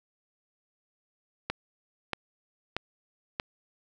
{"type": "click train", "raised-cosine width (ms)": 0.3, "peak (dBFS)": -13, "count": 4, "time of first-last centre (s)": [1.5, 3.399], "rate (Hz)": 1.58, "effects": []}